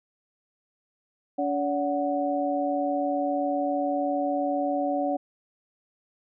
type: tone cluster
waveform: sine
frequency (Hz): 285.3 / 573 / 738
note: C#4 / D5 / F#5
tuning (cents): +50 / -43 / -5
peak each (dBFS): -28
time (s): 1.38-5.17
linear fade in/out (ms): 10
effects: none